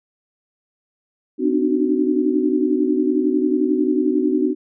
sine tone cluster, 254.7 / 295.4 / 306.5 / 373.2 Hz, C4 / D4 / D#4 / F#4, -46 / +10 / -26 / +15 cents, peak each -21 dBFS, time 1.38-4.55 s, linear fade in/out 50 ms, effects none

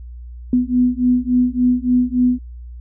sine beating tone pair, 246.9 / 250.4 Hz, B3 / B3, 0 / +24 cents, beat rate 3.5 Hz, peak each -16 dBFS, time 0.53-2.39 s, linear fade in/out 2 ms, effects added 60 Hz sine -31 dBFS peak until 2.8 s

